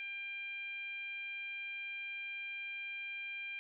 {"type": "tone with frequency modulation", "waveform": "sine", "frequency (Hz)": 2388, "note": "D7", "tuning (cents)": 28, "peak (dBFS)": -40, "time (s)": [0, 3.59], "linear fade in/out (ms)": 0, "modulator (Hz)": 790, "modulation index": 0.48, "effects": []}